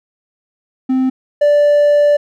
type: tone pair in turn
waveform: triangle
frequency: 260 / 585 Hz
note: C4 / D5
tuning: -11 / -7 cents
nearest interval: octave + major second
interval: 1404 cents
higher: second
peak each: -9 / -5 dBFS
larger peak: second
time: 0.89-1.1 / 1.41-2.17 s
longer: second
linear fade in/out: 10 ms
effects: tanh soft clip ceiling -1 dBFS